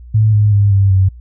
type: tone with pitch steps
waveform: sine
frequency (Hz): 108.5 / 104.99 / 101.59 / 98.3 / 95.11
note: A2 / G#2 / G#2 / G2 / F#2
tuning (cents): -24 / +19 / -38 / +5 / +48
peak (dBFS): -7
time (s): 0.14-1.09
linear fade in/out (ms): 10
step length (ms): 190
effects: added 60 Hz sine -32 dBFS peak until 1.2 s